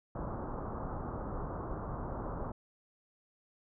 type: low-pass noise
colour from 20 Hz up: pink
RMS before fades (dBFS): -39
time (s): 0.15-2.52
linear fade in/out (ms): 5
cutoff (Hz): 1300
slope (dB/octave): 48
effects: none